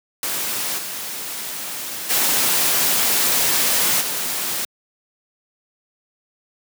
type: noise with level steps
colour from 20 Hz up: white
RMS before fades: -24 / -29 / -18 / -24 dBFS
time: 0.23-4.65 s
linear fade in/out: 2 ms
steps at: 0.77 / 2.09 / 4 s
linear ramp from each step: 20 ms
effects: high-pass 150 Hz 12 dB/octave